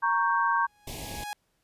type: chord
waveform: sine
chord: G diminished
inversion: first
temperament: equal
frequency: 932.3 / 1108.7 / 1568 Hz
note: Bb5 / Db6 / G6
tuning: 0 / 0 / 0 cents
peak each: -26 / -26 / -28 dBFS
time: 0.02-0.67 s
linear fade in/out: 20 ms
type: tone with exponential growth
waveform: sawtooth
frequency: 830.6 Hz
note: G#5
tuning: in tune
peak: -28 dBFS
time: 0.59-1.33 s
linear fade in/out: 0 ms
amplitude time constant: 160 ms
type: band-stop noise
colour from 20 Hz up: pink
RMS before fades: -38 dBFS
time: 0.87-1.24 s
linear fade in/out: 5 ms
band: 960 to 2100 Hz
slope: 48 dB/octave
effects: pink hiss -73 dBFS RMS until 1.63 s + resampled to 32000 Hz

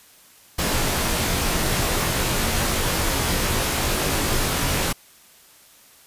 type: noise with comb filter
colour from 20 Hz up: pink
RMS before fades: -22 dBFS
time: 0.58-4.93 s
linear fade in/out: 10 ms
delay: 20 ms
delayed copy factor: -0.75
effects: white hiss -51 dBFS RMS until 6.06 s + resampled to 32000 Hz

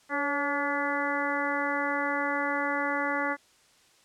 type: harmonic tone with a mistuned harmonic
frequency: 286.5 Hz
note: D4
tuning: 43 cents flat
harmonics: 1 / 2 / 3 / 4 / 5 / 6 / 7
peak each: -34 / -34 / -34 / -34 / -34 / -34 / -34 dBFS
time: 0.09-3.37 s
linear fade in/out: 50 ms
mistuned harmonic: 2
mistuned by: -40 cents
effects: white hiss -61 dBFS RMS until 4.04 s + low-pass 8000 Hz 12 dB/octave

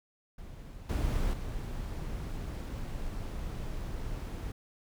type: noise with level steps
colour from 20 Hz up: brown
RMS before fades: -45 / -30 / -37 dBFS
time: 0.38-4.52 s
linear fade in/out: 5 ms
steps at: 0.89 / 1.33 s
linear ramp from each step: 5 ms
effects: none

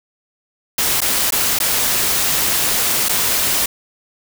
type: noise with dropouts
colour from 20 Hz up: white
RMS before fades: -17 dBFS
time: 0.78-3.66 s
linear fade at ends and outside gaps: 5 ms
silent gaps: 1.006-1.016 / 1.307-1.322 / 1.588-1.601 / 3.086-3.092 s
effects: none

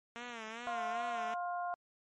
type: tone with vibrato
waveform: 5% pulse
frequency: 230.8 Hz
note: A#3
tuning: 17 cents flat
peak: -31 dBFS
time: 0.16-1.34 s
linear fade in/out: 0 ms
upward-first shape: sine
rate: 2.5 Hz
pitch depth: 100 cents each way
type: harmonic tone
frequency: 352.6 Hz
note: F4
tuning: 17 cents sharp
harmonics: 2 / 3 / 4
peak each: -36 / -42 / -45 dBFS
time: 0.67-1.74 s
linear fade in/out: 0 ms
effects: low-pass 5000 Hz 12 dB/octave + MP3 48 kbps

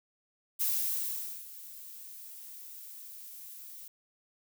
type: noise with ADSR envelope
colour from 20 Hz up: violet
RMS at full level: -29 dBFS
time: 0.59-3.88 s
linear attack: 24 ms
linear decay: 820 ms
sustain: -18 dB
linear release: 4 ms
effects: none

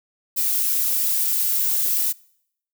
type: noise with flanger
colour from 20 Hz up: violet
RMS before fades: -21 dBFS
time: 0.36-2.13 s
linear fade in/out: 20 ms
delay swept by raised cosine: 1.8 to 5.9 ms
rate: 0.58 Hz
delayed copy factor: -0.7
effects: noise-tail reverb RT60 0.7 s tail -24 dB re dry

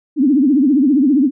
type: tone with vibrato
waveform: sine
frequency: 277.2 Hz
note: C#4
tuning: in tune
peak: -9 dBFS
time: 0.16-1.31 s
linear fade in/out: 50 ms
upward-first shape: triangle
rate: 15 Hz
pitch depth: 240 cents each way
effects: none

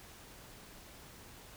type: silence
effects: pink hiss -54 dBFS RMS until 1.56 s

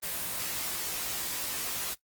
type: noise with comb filter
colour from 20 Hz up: white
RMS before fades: -34 dBFS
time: 0.02-1.95 s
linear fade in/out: 20 ms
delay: 18 ms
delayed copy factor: +0.95
effects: noise-tail reverb RT60 0.1 s tail -17 dB re dry + Opus 24 kbps

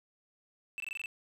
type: tone bursts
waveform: triangle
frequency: 2646 Hz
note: E7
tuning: 6 cents sharp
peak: -34 dBFS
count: 7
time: 0.78-1.059 s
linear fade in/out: 0 ms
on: 21 ms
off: 22 ms
effects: none

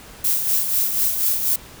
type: noise with tremolo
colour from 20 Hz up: violet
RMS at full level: -18 dBFS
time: 0.24-1.56 s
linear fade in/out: 5 ms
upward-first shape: sine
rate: 4.1 Hz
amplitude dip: 50%
effects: pink hiss -42 dBFS RMS until 1.8 s

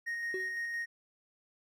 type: tone with tremolo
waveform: triangle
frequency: 1864.7 Hz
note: A#6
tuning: in tune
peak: -31 dBFS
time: 0.06-0.86 s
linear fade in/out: 20 ms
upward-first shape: square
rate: 5.9 Hz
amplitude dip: 25%
type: tone with exponential decay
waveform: sine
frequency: 375 Hz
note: F#4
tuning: 23 cents sharp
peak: -31 dBFS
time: 0.34-0.6 s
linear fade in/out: 2 ms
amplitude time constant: 56 ms
effects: tanh soft clip ceiling -25 dBFS

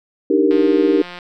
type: chord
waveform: sine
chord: Eb major seventh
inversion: third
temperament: equal with one note detuned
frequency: 293.7 / 313.7 / 392 / 466.2 Hz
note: D4 / Eb4 / G4 / Bb4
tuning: 0 / +14 / 0 / 0 cents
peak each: -17 / -17 / -16 / -18 dBFS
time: 0.3-1.02 s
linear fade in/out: 5 ms
type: click train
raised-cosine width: 0.3 ms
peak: -17 dBFS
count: 121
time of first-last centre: 0.51-1.188 s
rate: 177 Hz
effects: none

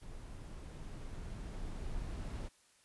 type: noise with level ramp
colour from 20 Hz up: brown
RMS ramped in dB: -48 to -40 dBFS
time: 0.01-2.49 s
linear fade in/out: 20 ms
effects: white hiss -68 dBFS RMS until 2.84 s + resampled to 24000 Hz

